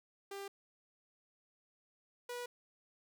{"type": "tone pair in turn", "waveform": "sawtooth", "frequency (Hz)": [396.5, 486.8], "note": ["G4", "B4"], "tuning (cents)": [20, -25], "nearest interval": "major third", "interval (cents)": 355, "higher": "second", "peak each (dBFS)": [-39, -37], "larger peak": "second", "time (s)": [[0.31, 0.48], [2.29, 2.46]], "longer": "neither", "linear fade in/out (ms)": 5, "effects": []}